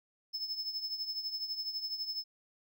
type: tone with tremolo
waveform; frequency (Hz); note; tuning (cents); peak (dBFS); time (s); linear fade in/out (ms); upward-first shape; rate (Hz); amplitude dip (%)
triangle; 5230; E8; -15; -31; 0.33-2.24; 20; triangle; 12; 75
effects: none